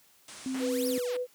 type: low-pass noise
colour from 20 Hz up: white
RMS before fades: -47 dBFS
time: 0.28-1 s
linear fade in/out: 2 ms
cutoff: 10000 Hz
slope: 96 dB/octave
type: tone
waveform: sine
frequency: 261.6 Hz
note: C4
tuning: in tune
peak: -30 dBFS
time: 0.46-0.98 s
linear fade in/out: 0 ms
type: exponential two-way sweep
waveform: 5% pulse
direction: up then down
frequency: 170 to 5770 to 278.8 Hz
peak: -29 dBFS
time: 0.54-1.17 s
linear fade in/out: 5 ms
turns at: 0.87 s
type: tone with vibrato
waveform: sine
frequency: 494.3 Hz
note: B4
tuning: 1 cent sharp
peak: -29 dBFS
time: 0.59-1.27 s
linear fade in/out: 50 ms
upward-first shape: square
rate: 3.7 Hz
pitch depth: 10 cents each way
effects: white hiss -62 dBFS RMS until 1.34 s + high-pass 80 Hz 12 dB/octave

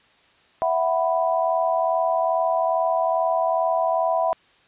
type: chord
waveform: sine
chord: E suspended second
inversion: none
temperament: just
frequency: 659.3 / 741.7 / 988.9 Hz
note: E5 / F#5 / B5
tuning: 0 / +4 / +2 cents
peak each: -21 / -24 / -25 dBFS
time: 0.62-4.33 s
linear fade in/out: 0 ms
effects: white hiss -57 dBFS RMS until 4.67 s + resampled to 8000 Hz

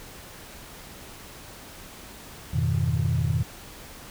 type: chord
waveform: sine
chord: F half-diminished seventh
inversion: none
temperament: equal with one note detuned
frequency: 87.31 / 104.13 / 123.47 / 155.56 Hz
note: F2 / Ab2 / Cb3 / Eb3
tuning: 0 / +5 / 0 / 0 cents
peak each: -26 / -29 / -25 / -26 dBFS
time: 2.53-3.43 s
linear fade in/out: 10 ms
effects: tanh soft clip ceiling -14 dBFS + pink hiss -44 dBFS RMS until 4.1 s

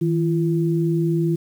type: tone pair together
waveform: sine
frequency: 160.4 / 339.9 Hz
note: E3 / F4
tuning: -47 / -47 cents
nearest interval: octave + minor second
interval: 1300 cents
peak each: -19 / -21 dBFS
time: 0.01-1.36 s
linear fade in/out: 10 ms
effects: 8-bit

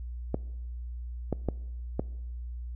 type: clicks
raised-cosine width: 2 ms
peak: -14 dBFS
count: 4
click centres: 0.344 / 1.327 / 1.487 / 1.995 s
effects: noise-tail reverb RT60 1.0 s tail -22 dB re dry + added 60 Hz sine -35 dBFS peak until 2.75 s

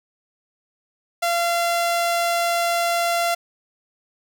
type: tone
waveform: sawtooth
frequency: 686 Hz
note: F5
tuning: 31 cents flat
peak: -15 dBFS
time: 1.22-3.35 s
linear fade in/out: 10 ms
effects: none

